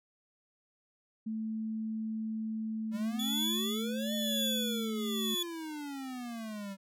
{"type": "tone", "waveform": "sine", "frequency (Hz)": 220, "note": "A3", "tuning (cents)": 0, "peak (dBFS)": -33, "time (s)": [1.26, 5.35], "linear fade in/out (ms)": 10}
{"type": "exponential two-way sweep", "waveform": "square", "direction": "up then down", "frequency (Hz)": [192.1, 614, 192.1], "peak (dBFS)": -39, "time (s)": [2.91, 6.77], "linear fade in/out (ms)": 50, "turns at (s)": 4.14}
{"type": "tone with tremolo", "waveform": "40% pulse", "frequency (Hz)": 3424, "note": "A7", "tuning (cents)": -48, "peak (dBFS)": -29, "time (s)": [3.19, 5.43], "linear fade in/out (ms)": 5, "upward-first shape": "triangle", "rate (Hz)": 1, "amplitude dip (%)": 90}
{"effects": []}